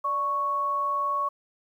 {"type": "tone pair together", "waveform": "sine", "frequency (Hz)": [587.3, 1108.7], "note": ["D5", "C#6"], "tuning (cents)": [0, 0], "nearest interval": "major seventh", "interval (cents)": 1100, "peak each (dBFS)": [-36, -24], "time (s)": [0.04, 1.29], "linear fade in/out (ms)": 10, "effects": ["10-bit"]}